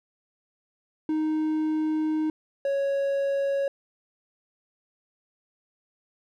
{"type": "tone pair in turn", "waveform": "triangle", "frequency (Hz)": [311.1, 554.3], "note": ["D#4", "C#5"], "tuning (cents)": [0, 0], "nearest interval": "minor seventh", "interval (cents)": 1000, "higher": "second", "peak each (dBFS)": -21, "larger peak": "neither", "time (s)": [[1.09, 2.3], [2.65, 3.68]], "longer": "first", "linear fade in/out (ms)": 2, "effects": []}